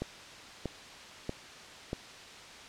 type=click train; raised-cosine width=2 ms; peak=-20 dBFS; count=4; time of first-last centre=0.02-1.931 s; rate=1.57 Hz; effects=white hiss -48 dBFS RMS until 2.68 s + low-pass 5000 Hz 12 dB/octave